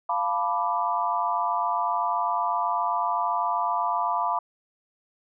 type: chord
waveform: sine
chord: B half-diminished seventh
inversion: second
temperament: equal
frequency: 698.5 / 880 / 987.8 / 1174.7 Hz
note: F5 / A5 / B5 / D6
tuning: 0 / 0 / 0 / 0 cents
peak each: -29 / -30 / -26 / -29 dBFS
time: 0.09-4.39 s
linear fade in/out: 5 ms
effects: none